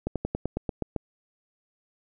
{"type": "slowing click train", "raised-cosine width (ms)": 2, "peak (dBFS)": -14, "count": 9, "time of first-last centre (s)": [0.07, 0.963], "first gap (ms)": 87, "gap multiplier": 1.07, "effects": []}